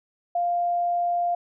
sine tone, 698.5 Hz, F5, in tune, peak -21 dBFS, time 0.35-1.35 s, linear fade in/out 5 ms, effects none

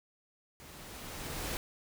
pink noise with level ramp, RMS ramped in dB -52 to -36 dBFS, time 0.6-1.57 s, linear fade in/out 0 ms, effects none

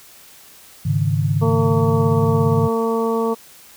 sine chord, Ab suspended fourth, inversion none, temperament just, 103.83 / 138.43 / 155.74 Hz, Ab2 / Db3 / Eb3, 0 / -2 / +2 cents, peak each -20 dBFS, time 0.85-2.68 s, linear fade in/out 10 ms
harmonic tone, 227.2 Hz, A#3, 44 cents flat, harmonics 1 / 2 / 3 / 4 / 5, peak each -22 / -19 / -30 / -27 / -27 dBFS, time 1.41-3.35 s, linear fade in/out 20 ms
effects white hiss -45 dBFS RMS until 3.76 s

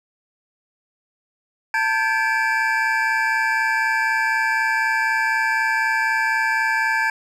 triangle tone cluster, 894 / 1583 / 1707 / 2329 Hz, A5 / G6 / G#6 / D7, +27 / +17 / +47 / -15 cents, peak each -21 / -21 / -21 / -24 dBFS, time 1.74-7.1 s, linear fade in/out 2 ms, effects none

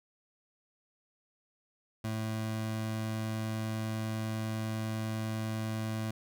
25% pulse tone, 110 Hz, A2, in tune, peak -29 dBFS, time 2.04-6.11 s, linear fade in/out 5 ms, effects none

